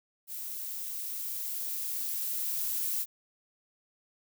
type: noise with level ramp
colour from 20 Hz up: violet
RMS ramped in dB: -39 to -31 dBFS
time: 0.27-3.06 s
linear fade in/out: 50 ms
effects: none